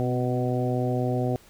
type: harmonic tone with a mistuned harmonic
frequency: 124.6 Hz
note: B2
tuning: 16 cents sharp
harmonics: 1 / 2 / 3 / 4 / 5 / 6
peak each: -26 / -29 / -31 / -32 / -33 / -34 dBFS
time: 0-1.36 s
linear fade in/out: 0 ms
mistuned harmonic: 2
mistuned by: +27 cents
effects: pink hiss -54 dBFS RMS until 1.49 s